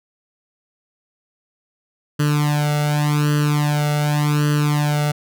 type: tone with flanger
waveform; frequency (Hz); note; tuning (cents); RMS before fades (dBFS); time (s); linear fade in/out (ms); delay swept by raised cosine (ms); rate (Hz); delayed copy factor
sawtooth; 148.2; D3; +16; -18; 2.19-5.12; 10; 0.66 to 1.45; 0.87; +0.95
effects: none